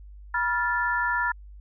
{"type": "tone cluster", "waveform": "sine", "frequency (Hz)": [968, 1393, 1750], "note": ["B5", "F6", "A6"], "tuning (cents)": [-35, -5, -10], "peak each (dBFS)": -27, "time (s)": [0.34, 1.32], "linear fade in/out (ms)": 5, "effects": ["added 50 Hz sine -42 dBFS peak until 1.6 s"]}